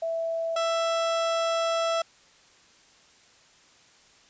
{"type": "tone pair in turn", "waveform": ["sine", "30% pulse"], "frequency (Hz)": [659.3, 662.7], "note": ["E5", "E5"], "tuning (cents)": [0, 9], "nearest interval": "unison", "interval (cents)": 9, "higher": "second", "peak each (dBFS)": [-26, -21], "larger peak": "second", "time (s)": [[0.02, 0.56], [0.56, 2.02]], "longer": "second", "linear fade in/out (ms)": 5, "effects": ["white hiss -57 dBFS RMS until 4.29 s", "resampled to 16000 Hz"]}